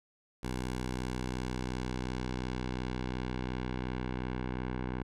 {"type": "tone with low-pass filter sweep", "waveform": "10% pulse", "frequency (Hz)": 62.8, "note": "B1", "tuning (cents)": 30, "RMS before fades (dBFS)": -36, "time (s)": [0.43, 5.03], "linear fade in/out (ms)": 5, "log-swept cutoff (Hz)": [11000, 2000], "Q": 0.84, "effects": []}